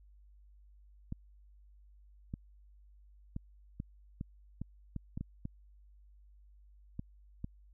clicks, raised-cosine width 5 ms, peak -26 dBFS, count 12, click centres 1.124 / 2.339 / 3.364 / 3.801 / 4.211 / 4.616 / 4.963 / 5.175 / 5.21 / 5.454 / 6.994 / 7.444 s, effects added 50 Hz sine -57 dBFS peak until 7.73 s

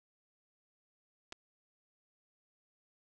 clicks, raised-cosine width 0.2 ms, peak -28 dBFS, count 2, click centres 1.323 / 1.326 s, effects none

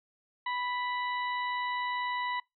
harmonic tone with a mistuned harmonic, 987.8 Hz, B5, in tune, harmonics 1 / 2 / 3 / 4, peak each -32 / -36 / -45 / -44 dBFS, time 0.46-2.4 s, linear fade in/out 5 ms, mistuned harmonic 4, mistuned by -21 cents, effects noise-tail reverb RT60 0.2 s tail -25 dB re dry

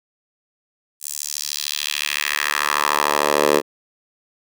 10% pulse tone with high-pass filter sweep, 73.5 Hz, D2, 2 cents sharp, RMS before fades -21 dBFS, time 1-3.62 s, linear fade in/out 50 ms, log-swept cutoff 8500 to 440 Hz, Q 1.8, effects none

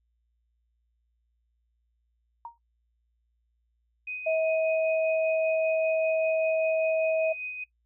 sine tone with exponential decay, 935 Hz, A#5, 5 cents sharp, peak -33 dBFS, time 2.45-2.58 s, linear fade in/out 2 ms, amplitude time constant 28 ms
sine tone with tremolo, 2501 Hz, D#7, 8 cents sharp, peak -32 dBFS, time 4.07-7.64 s, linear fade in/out 5 ms, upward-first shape sine, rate 5.1 Hz, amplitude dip 40%
sine tone, 641 Hz, E5, 49 cents flat, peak -23 dBFS, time 4.26-7.33 s, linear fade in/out 10 ms
effects noise-tail reverb RT60 0.1 s tail -18 dB re dry + added 58 Hz sine -70 dBFS peak until 7.85 s

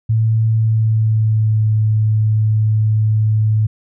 sine tone with pitch glide, 111.4 to 108.35 Hz, A2 to A2, +22 to -26 cents, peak -11 dBFS, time 0.09-3.67 s, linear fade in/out 10 ms, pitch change -48 cents, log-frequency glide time 0.48-1.69 s, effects none

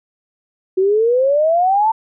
sine exponential sweep, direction up, 368.4 to 907 Hz, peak -11 dBFS, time 0.77-1.92 s, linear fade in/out 10 ms, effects none

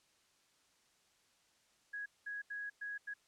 sine tone bursts at uneven times, 1661.2 Hz, G#6, in tune, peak -40 dBFS, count 5, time 1.93-2.06 / 2.26-2.42 / 2.5-2.7 / 2.81-2.98 / 3.07-3.14 s, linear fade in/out 10 ms, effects white hiss -72 dBFS RMS until 3.27 s + low-pass 8000 Hz 12 dB/octave

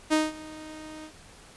sawtooth tone with ADSR envelope, 310.6 Hz, D#4, 3 cents flat, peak -15 dBFS, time 0.1-1.12 s, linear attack 29 ms, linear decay 190 ms, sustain -21 dB, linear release 73 ms, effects pink hiss -51 dBFS RMS until 1.56 s + resampled to 24000 Hz

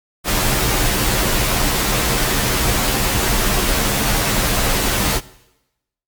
pink noise with comb filter, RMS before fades -17 dBFS, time 0.24-5.21 s, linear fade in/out 50 ms, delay 12 ms, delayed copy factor -0.9, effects noise-tail reverb RT60 0.9 s tail -19 dB re dry + MP3 96 kbps

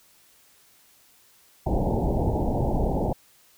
pink low-pass noise, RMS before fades -24 dBFS, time 1.66-3.13 s, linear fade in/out 5 ms, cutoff 890 Hz, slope 96 dB/octave, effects white hiss -58 dBFS RMS until 3.57 s

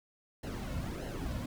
brown noise with flanger, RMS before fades -38 dBFS, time 0.43-1.46 s, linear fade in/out 5 ms, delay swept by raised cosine 0.83 to 2.53 ms, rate 1.6 Hz, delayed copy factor -0.75, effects none

